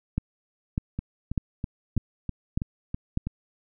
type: two click trains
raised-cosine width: 5 ms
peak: -12 / -17 dBFS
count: 6 / 8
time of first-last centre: 0.18-3.174 / 0.99-3.27 s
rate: 1.67 / 3.07 Hz
effects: none